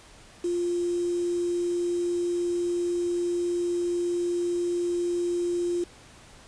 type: tone with quantisation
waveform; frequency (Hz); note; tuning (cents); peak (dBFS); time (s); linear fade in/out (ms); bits
sine; 349.2; F4; 0; -24; 0.44-5.84; 5; 7
effects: pink hiss -51 dBFS RMS until 6.47 s + resampled to 22050 Hz